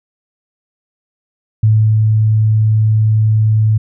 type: tone with ADSR envelope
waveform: sine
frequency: 108.8 Hz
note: A2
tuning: 19 cents flat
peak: -6 dBFS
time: 1.63-3.78 s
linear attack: 5 ms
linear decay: 330 ms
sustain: -2 dB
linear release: 9 ms
effects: none